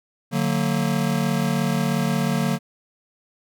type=chord; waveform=square; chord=D augmented; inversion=none; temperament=just; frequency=146.83 / 183.54 / 229.4 Hz; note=D3 / F#3 / A#3; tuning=0 / -14 / -28 cents; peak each=-25 dBFS; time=0.31-2.59 s; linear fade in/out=50 ms; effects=none